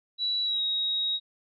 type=tone with pitch glide; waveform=sine; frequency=3930 to 3792 Hz; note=B7 to A#7; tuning=-9 to +29 cents; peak=-25 dBFS; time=0.18-1.2 s; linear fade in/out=50 ms; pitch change=-62 cents; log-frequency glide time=0.43-0.62 s; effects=none